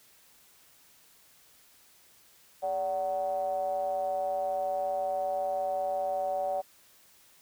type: ring-modulated tone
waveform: triangle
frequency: 87.31 Hz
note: F2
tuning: in tune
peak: -23 dBFS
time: 2.62-6.62 s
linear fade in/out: 20 ms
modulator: 663 Hz
effects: white hiss -60 dBFS RMS until 7.41 s